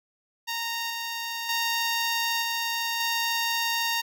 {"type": "tone with level steps", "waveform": "10% pulse", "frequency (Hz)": 926, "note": "A#5", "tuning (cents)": -12, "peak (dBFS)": [-20, -22, -16, -18, -16], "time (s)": [0.47, 4.02], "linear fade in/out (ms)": 20, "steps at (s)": [0.9, 1.49, 2.42, 3], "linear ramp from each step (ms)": 2, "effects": []}